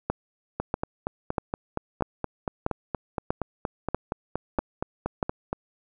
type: two click trains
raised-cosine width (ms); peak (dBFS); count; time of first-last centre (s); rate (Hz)
1; -13 / -10; 22 / 9; 0.6-5.53 / 0.1-5.228; 4.26 / 1.56
effects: none

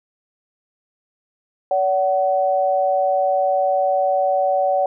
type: tone pair together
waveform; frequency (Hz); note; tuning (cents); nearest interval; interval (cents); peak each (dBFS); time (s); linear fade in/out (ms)
sine; 570 / 750; C#5 / F#5; +48 / +23; perfect fourth; 475; -18; 1.71-4.86; 2
effects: none

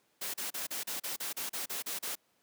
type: noise bursts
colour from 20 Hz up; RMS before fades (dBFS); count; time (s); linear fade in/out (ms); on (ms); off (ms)
white; -37; 12; 0.21-2.155; 10; 130; 35
effects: pink hiss -72 dBFS RMS until 2.42 s + high-pass 200 Hz 12 dB/octave

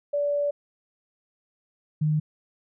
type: tone pair in turn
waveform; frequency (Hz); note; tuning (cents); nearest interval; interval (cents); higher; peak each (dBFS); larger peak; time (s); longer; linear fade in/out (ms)
sine; 578 / 153.09; D5 / D#3; -28 / -28; octave + major seventh; 2300; first; -22 / -20; second; 0.13-0.51 / 2.01-2.2; first; 10
effects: none

